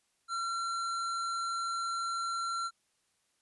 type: tone with hard clipping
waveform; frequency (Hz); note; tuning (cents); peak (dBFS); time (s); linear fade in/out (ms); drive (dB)
sine; 1363; F6; -43; -34; 0.28-2.71; 50; 15
effects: white hiss -75 dBFS RMS until 3.41 s + resampled to 24000 Hz